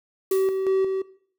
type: noise with exponential decay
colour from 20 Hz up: blue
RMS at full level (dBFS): -33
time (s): 0.31-0.72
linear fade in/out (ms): 2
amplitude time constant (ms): 88
type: tone with tremolo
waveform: triangle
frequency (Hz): 382.7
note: G4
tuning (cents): -42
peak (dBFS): -16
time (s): 0.31-1.02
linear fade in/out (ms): 5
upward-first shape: square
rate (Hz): 2.8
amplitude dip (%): 45
effects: noise-tail reverb RT60 0.6 s tail -19 dB re dry